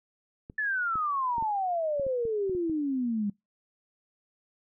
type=clicks; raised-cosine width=3 ms; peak=-29 dBFS; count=10; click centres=0.499 / 0.956 / 1.382 / 1.425 / 1.997 / 2.066 / 2.253 / 2.496 / 2.55 / 2.697 s
type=exponential sweep; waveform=sine; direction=down; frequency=1761 to 198.9 Hz; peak=-26 dBFS; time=0.58-3.3 s; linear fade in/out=5 ms
effects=noise-tail reverb RT60 0.2 s tail -25 dB re dry